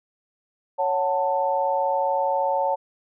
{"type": "chord", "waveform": "sine", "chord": "F# minor", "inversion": "second", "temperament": "just", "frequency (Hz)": [555, 740, 888], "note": ["C#5", "F#5", "A5"], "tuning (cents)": [2, 0, 16], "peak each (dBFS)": [-24, -27, -23], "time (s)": [0.78, 2.76], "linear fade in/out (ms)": 20, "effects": []}